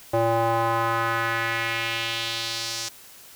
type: tone with band-pass filter sweep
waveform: square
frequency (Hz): 114.7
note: A#2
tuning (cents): -28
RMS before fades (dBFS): -25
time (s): 0.13-2.89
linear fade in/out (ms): 10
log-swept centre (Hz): 620 to 5900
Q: 2
effects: white hiss -47 dBFS RMS until 3.35 s